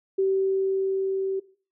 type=tone with level ramp; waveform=sine; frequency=385.2 Hz; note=G4; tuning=30 cents flat; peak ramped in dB=-19 to -24 dBFS; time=0.18-1.4 s; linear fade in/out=10 ms; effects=noise-tail reverb RT60 0.4 s tail -18 dB re dry